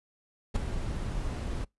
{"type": "noise with ADSR envelope", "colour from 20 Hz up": "brown", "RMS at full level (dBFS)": -23, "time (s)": [0.54, 1.65], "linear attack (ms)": 21, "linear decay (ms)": 7, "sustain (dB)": -10, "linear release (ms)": 15, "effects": ["noise-tail reverb RT60 0.2 s tail -26 dB re dry", "resampled to 24000 Hz"]}